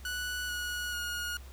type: tone with pitch steps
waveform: sawtooth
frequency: 1477 / 1457.5 / 1438.3 Hz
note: F#6 / F#6 / F#6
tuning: -3 / -26 / -49 cents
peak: -30 dBFS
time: 0.05-1.37 s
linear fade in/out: 2 ms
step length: 440 ms
effects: added 65 Hz sine -45 dBFS peak until 1.52 s + pink hiss -56 dBFS RMS until 1.52 s